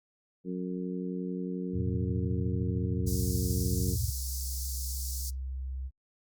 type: harmonic tone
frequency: 91.3 Hz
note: F#2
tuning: 23 cents flat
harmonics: 2 / 3 / 4 / 5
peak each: -34 / -38 / -40 / -42 dBFS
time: 0.44-3.97 s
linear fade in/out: 50 ms
type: chord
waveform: sine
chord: E suspended fourth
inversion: none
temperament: equal with one note detuned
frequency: 84.09 / 110 / 123.47 Hz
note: E2 / A2 / B2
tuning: +35 / 0 / 0 cents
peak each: -32 / -33 / -37 dBFS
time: 1.73-4.11 s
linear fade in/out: 20 ms
type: tone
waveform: sine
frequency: 65.41 Hz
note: C2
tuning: in tune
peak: -33 dBFS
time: 3.01-5.91 s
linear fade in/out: 50 ms
type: high-pass noise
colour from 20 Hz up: pink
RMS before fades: -39 dBFS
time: 3.06-5.31 s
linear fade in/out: 20 ms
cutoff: 4800 Hz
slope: 48 dB/octave
effects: Opus 48 kbps